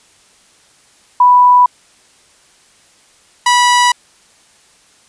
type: tone pair in turn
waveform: sine / sawtooth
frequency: 987.8 / 978.1 Hz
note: B5 / B5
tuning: 0 / -17 cents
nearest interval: unison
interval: 17 cents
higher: first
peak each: -4 dBFS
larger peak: neither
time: 1.2-1.66 / 3.46-3.92 s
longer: neither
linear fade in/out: 5 ms
effects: white hiss -49 dBFS RMS until 5.08 s + resampled to 22050 Hz